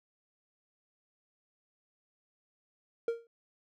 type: tone with exponential decay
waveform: triangle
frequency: 464.2 Hz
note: A#4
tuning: 7 cents flat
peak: -23 dBFS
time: 3.08-3.27 s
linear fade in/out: 2 ms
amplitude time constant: 40 ms
effects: none